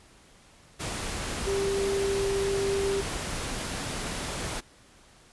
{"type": "tone in noise", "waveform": "sine", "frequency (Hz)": 394.1, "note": "G4", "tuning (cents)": 9, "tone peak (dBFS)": -25, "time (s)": [1.46, 3.02], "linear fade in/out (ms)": 20, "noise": "pink", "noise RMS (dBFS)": -33, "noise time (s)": [0.79, 4.61], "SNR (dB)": 5, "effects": ["pink hiss -56 dBFS RMS until 5.32 s", "resampled to 24000 Hz"]}